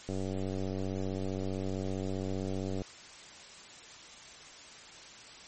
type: click train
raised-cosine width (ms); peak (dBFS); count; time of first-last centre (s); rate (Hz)
2; -23; 261; 0.09-2.818; 95.3
effects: white hiss -50 dBFS RMS until 5.47 s + MP3 32 kbps